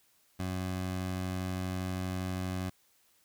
20% pulse tone, 92.5 Hz, F#2, in tune, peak -28 dBFS, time 0.39-2.7 s, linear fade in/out 10 ms, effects white hiss -68 dBFS RMS until 3.24 s

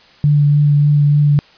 sine tone with vibrato, 146.2 Hz, D3, 7 cents flat, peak -8 dBFS, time 0.24-1.39 s, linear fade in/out 0 ms, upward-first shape triangle, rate 3.4 Hz, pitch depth 16 cents each way, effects white hiss -46 dBFS RMS until 1.57 s + resampled to 11025 Hz

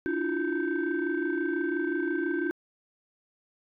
sine tone cluster, 291.8 / 330.4 / 356.2 / 1558 Hz, D4 / E4 / F4 / G6, -11 / +4 / +34 / -11 cents, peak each -31 / -30 / -30 / -33 dBFS, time 0.06-2.51 s, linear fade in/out 0 ms, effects tanh soft clip ceiling -20 dBFS

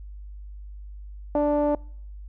sawtooth tone with low-pass filter, 293.7 Hz, D4, in tune, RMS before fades -22 dBFS, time 1.35-1.75 s, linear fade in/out 2 ms, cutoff 710 Hz, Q 7.9, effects noise-tail reverb RT60 0.6 s tail -26 dB re dry + added 50 Hz sine -37 dBFS peak until 2.28 s

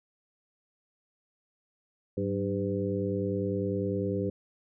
harmonic tone with a mistuned harmonic, 100 Hz, G2, 35 cents sharp, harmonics 1 / 2 / 3 / 4 / 5, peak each -34 / -33 / -35 / -33 / -34 dBFS, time 2.17-4.3 s, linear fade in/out 5 ms, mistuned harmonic 2, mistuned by -91 cents, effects none

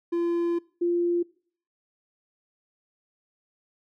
triangle / sine tone pair in turn, 342.2 / 346.8 Hz, F4 / F4, -35 / -12 cents, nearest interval unison, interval 23 cents, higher second, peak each -21 dBFS, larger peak neither, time 0.12-0.59 / 0.81-1.23 s, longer first, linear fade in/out 10 ms, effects noise-tail reverb RT60 0.5 s tail -23 dB re dry

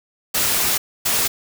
white noise bursts at uneven times, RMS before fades -19 dBFS, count 2, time 0.34-0.78 / 1.05-1.28 s, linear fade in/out 10 ms, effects none

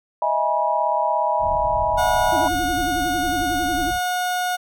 sine chord, E major seventh, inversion third, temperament equal with one note detuned, 622.3 / 659.3 / 830.6 / 969.1 Hz, D#5 / E5 / G#5 / B5, 0 / 0 / 0 / -33 cents, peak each -24 / -26 / -23 / -21 dBFS, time 0.22-2.48 s, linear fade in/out 2 ms
pink low-pass noise, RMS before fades -32 dBFS, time 1.39-4 s, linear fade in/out 50 ms, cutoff 120 Hz, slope 12 dB/octave
30% pulse tone, 724 Hz, F#5, 38 cents flat, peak -18 dBFS, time 1.97-4.57 s, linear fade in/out 20 ms
sine tone with vibrato, 306 Hz, D#4, 29 cents flat, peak -25 dBFS, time 2.32-3.91 s, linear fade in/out 10 ms, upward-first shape sine, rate 11 Hz, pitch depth 190 cents each way
effects none

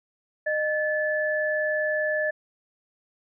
sine tone pair together, 613.4 / 1735 Hz, D#5 / A6, -25 / -25 cents, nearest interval octave + tritone, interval 1800 cents, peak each -25 / -26 dBFS, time 0.46-2.31 s, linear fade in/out 10 ms, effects none

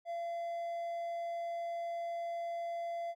triangle tone, 682 Hz, F5, 41 cents flat, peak -34 dBFS, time 0.05-3.15 s, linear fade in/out 50 ms, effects none

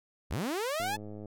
sawtooth linear sweep, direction up, 43.54 to 880 Hz, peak -27 dBFS, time 0.3-0.97 s, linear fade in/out 20 ms
click train, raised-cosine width 2 ms, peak -31 dBFS, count 49, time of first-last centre 0.8-1.257 s, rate 105 Hz
effects none

